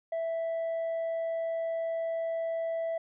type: tone with tanh clipping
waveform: sine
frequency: 659.3 Hz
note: E5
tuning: in tune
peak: -30 dBFS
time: 0.12-2.98 s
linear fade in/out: 5 ms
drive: 2 dB
effects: none